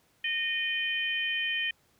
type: harmonic tone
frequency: 615 Hz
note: D#5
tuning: 20 cents flat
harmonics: 3 / 4 / 5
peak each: -32 / -32 / -32 dBFS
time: 0.24-1.71 s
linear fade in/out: 5 ms
effects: pink hiss -67 dBFS RMS until 1.99 s + high-pass 60 Hz 12 dB/octave